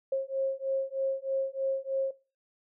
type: beating tone pair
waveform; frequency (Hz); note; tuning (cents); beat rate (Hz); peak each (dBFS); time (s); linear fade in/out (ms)
sine; 536 / 539.2; C5 / C#5; +42 / -48; 3.2; -31 / -30; 0.12-2.11; 5
effects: noise-tail reverb RT60 0.3 s tail -19 dB re dry